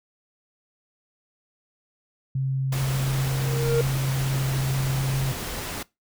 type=tone; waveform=sine; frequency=133.6 Hz; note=C3; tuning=36 cents sharp; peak=-22 dBFS; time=2.35-5.32 s; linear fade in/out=5 ms
type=noise; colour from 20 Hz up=pink; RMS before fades=-32 dBFS; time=2.72-5.83 s; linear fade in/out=5 ms
type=tone with exponential growth; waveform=triangle; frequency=466.2 Hz; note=A#4; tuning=in tune; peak=-15 dBFS; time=3.07-3.81 s; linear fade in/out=2 ms; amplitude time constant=160 ms
effects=noise-tail reverb RT60 0.2 s tail -21 dB re dry